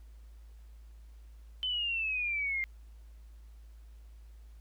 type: exponential sweep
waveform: sine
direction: down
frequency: 3062 to 2093 Hz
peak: -30 dBFS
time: 1.63-2.64 s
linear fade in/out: 0 ms
effects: added 55 Hz sine -49 dBFS peak until 4.6 s + pink hiss -70 dBFS RMS until 4.6 s